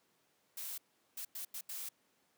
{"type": "noise bursts at uneven times", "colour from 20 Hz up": "blue", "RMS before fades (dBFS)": -43, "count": 5, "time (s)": [[0.57, 0.78], [1.17, 1.25], [1.35, 1.45], [1.54, 1.61], [1.69, 1.89]], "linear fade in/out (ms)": 5, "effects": ["pink hiss -74 dBFS RMS until 2.37 s", "high-pass 200 Hz 12 dB/octave"]}